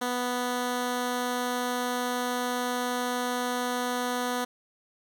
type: tone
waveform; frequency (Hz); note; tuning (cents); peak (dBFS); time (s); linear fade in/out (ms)
10% pulse; 246.9; B3; 0; -19; 0.01-4.45; 10
effects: none